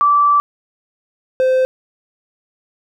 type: tone pair in turn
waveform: sine / triangle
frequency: 1162 / 517.6 Hz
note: D6 / C5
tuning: -19 / -19 cents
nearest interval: octave + major second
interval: 1400 cents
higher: first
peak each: -9 dBFS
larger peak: neither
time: 0.01-0.4 / 1.4-1.65 s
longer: first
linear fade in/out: 0 ms
effects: none